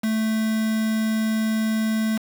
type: tone with quantisation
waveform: triangle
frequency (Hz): 220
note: A3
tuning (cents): 0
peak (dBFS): -18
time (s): 0.03-2.18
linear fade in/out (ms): 10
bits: 5
effects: none